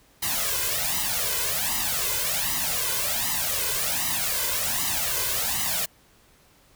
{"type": "noise with flanger", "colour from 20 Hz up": "white", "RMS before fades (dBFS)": -26, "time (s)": [0.22, 5.86], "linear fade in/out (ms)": 10, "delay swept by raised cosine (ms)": [1, 2], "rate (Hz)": 1.3, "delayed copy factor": 0.95, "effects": ["pink hiss -58 dBFS RMS until 6.75 s"]}